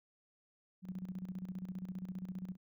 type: tone with tremolo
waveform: sine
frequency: 185 Hz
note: F#3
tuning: in tune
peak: -38 dBFS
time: 0.82-2.57 s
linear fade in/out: 50 ms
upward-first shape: square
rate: 15 Hz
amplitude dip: 70%
effects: none